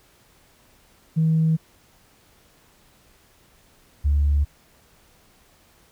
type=tone pair in turn; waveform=sine; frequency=160 / 72.27 Hz; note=D#3 / D2; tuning=+49 / -27 cents; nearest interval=octave + major second; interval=1376 cents; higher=first; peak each=-15 dBFS; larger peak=neither; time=1.16-1.57 / 4.04-4.45 s; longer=neither; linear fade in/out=20 ms; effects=tanh soft clip ceiling -12 dBFS + pink hiss -57 dBFS RMS until 5.91 s